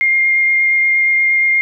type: tone with vibrato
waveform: sine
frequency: 2120 Hz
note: C7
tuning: 22 cents sharp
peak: -10 dBFS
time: 0.01-1.61 s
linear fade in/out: 0 ms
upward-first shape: sine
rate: 8.5 Hz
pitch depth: 8 cents each way
effects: none